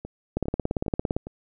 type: two click trains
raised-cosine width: 2 ms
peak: -22 / -11 dBFS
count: 4 / 15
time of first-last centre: 0.05-1.27 / 0.37-1.165 s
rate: 2.46 / 17.6 Hz
effects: none